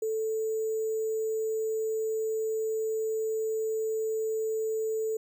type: tone with sample-and-hold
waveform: sine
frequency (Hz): 440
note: A4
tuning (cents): 0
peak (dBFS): -27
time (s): 0.02-5.17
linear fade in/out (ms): 5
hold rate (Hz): 7350
effects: none